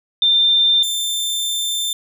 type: tone pair in turn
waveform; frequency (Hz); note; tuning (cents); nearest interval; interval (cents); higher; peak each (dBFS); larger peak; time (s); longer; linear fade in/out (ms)
sine / sawtooth; 3588 / 3569; A7 / A7; +33 / +24; unison; 9; first; -11 / -16; first; 0.22-0.83 / 0.83-1.93; second; 2
effects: none